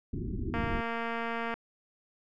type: low-pass noise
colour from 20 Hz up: pink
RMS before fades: -34 dBFS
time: 0.13-0.81 s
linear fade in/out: 5 ms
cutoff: 390 Hz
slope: 96 dB/octave
type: click train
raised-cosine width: 0.5 ms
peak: -20 dBFS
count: 232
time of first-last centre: 0.54-1.54 s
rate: 231 Hz
effects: none